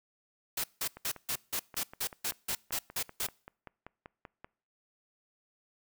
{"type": "noise bursts", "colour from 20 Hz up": "white", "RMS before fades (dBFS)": -33, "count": 12, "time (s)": [0.57, 3.268], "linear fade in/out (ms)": 5, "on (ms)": 69, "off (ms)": 170}
{"type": "click train", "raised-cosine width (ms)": 0.5, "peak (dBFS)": -30, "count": 19, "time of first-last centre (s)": [0.97, 4.445], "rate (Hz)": 5.18}
{"effects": ["noise-tail reverb RT60 0.5 s tail -25 dB re dry"]}